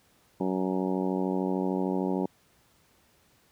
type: harmonic tone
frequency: 93.3 Hz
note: F#2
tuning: 15 cents sharp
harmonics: 2 / 3 / 4 / 5 / 6 / 7 / 8 / 9 / 10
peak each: -30 / -31 / -32 / -37 / -38 / -43 / -43 / -39 / -42 dBFS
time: 0.4-2.26 s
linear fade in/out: 5 ms
effects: pink hiss -64 dBFS RMS until 3.51 s + high-pass 60 Hz 12 dB/octave